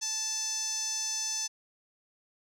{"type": "tone with band-pass filter", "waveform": "sawtooth", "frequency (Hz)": 877, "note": "A5", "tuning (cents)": -6, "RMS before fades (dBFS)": -33, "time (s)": [0.01, 1.48], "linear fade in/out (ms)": 20, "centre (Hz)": 5900, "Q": 8.3, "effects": []}